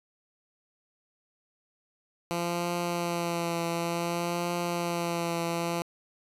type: tone with vibrato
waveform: 10% pulse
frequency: 171.3 Hz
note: F3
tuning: 33 cents flat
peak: -20 dBFS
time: 2.31-5.82 s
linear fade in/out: 0 ms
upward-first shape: triangle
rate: 0.56 Hz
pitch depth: 28 cents each way
effects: resampled to 32000 Hz